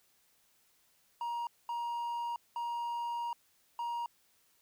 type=tone bursts at uneven times; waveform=triangle; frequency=945 Hz; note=A#5; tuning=23 cents sharp; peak=-32 dBFS; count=4; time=1.21-1.47 / 1.69-2.36 / 2.56-3.33 / 3.79-4.06 s; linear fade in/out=2 ms; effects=white hiss -70 dBFS RMS until 4.61 s